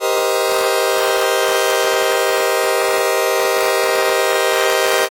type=chord; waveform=sawtooth; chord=C minor seventh; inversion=second; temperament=just; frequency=392.4 / 470.9 / 523.3 / 627.9 Hz; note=G4 / Bb4 / C5 / Eb5; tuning=+2 / +18 / 0 / +16 cents; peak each=-16 dBFS; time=0-5.09 s; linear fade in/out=50 ms; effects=AAC 48 kbps